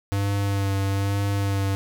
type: tone with vibrato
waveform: square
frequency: 99.1 Hz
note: G2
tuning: 19 cents sharp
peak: -22 dBFS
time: 0.12-1.75 s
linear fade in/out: 0 ms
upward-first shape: sine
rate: 1.1 Hz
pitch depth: 21 cents each way
effects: none